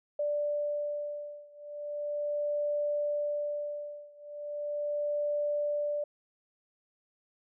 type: beating tone pair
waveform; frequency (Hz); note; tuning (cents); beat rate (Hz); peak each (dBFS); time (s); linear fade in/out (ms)
sine; 587.3 / 587.68; D5 / D5; 0 / +1; 0.38; -33 / -34; 0.19-6.04; 5
effects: none